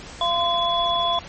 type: tone cluster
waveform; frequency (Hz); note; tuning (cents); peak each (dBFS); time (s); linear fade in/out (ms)
sine; 686 / 1031 / 3403; F5 / C6 / G#7; -31 / -26 / +41; -23; 0.21-1.19; 2
effects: pink hiss -39 dBFS RMS until 1.28 s + MP3 32 kbps